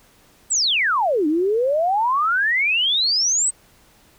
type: exponential two-way sweep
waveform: sine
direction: down then up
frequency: 8372 to 292.3 to 8372 Hz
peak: -16 dBFS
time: 0.5-3.51 s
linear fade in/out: 20 ms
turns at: 1.27 s
effects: pink hiss -54 dBFS RMS until 4.18 s